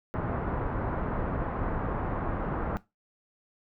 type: low-pass noise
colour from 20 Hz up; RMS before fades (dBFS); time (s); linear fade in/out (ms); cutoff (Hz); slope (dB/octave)
pink; -31; 0.14-2.77; 0; 1400; 24
effects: noise-tail reverb RT60 0.2 s tail -17 dB re dry